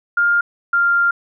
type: tone pair in turn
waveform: sine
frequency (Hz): 1406 / 1394.7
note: F6 / F6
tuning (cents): +11 / -3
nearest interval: unison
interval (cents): 14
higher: first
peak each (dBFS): -12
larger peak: neither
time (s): 0.17-0.41 / 0.73-1.11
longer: second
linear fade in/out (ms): 5
effects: none